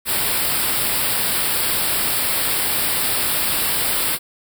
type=band-stop noise; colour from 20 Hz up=white; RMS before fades=-20 dBFS; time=0.05-4.19 s; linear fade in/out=50 ms; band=5200 to 7800 Hz; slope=96 dB/octave; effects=none